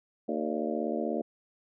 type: harmonic tone with a mistuned harmonic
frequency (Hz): 76.4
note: D#2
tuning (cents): -31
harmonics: 3 / 4 / 5 / 6 / 7 / 8 / 9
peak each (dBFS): -34 / -35 / -36 / -37 / -37 / -38 / -39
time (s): 0.28-1.22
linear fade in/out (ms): 10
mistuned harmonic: 7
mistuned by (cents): +74
effects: none